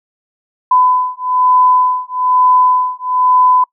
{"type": "beating tone pair", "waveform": "sine", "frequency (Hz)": [1005, 1006.1], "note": ["B5", "B5"], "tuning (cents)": [30, 32], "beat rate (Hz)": 1.1, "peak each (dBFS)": -12, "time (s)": [0.71, 3.64], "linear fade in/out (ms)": 5, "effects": ["noise-tail reverb RT60 0.1 s tail -25 dB re dry"]}